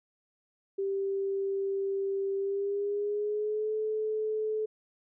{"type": "tone with pitch glide", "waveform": "sine", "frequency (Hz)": [392, 432.4], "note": ["G4", "A4"], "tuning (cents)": [0, -30], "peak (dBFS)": -28, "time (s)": [0.78, 4.66], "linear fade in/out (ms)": 10, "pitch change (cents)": 170, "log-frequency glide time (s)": [2.37, 3.74], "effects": []}